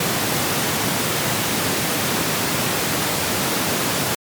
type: high-pass noise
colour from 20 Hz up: pink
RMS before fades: -21 dBFS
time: 0-4.15 s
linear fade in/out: 5 ms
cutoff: 110 Hz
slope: 24 dB/octave
effects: MP3 96 kbps